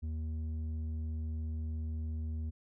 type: tone with low-pass filter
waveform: square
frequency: 78.5 Hz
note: D#2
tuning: 16 cents sharp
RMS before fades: -37 dBFS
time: 0.02-2.51 s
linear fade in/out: 20 ms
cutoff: 170 Hz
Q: 1.8
effects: none